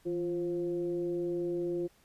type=tone with frequency modulation; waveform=sine; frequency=347.9 Hz; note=F4; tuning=7 cents flat; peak=-30 dBFS; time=0.05-1.88 s; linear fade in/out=20 ms; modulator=181 Hz; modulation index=0.54; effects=pink hiss -65 dBFS RMS until 2.04 s + resampled to 32000 Hz